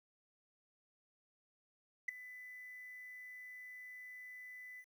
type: tone with ADSR envelope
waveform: sine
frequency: 2000 Hz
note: B6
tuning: 21 cents sharp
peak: -29 dBFS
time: 2.08-4.85 s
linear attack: 8 ms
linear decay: 7 ms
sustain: -20 dB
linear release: 58 ms
effects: tanh soft clip ceiling -31 dBFS + 11-bit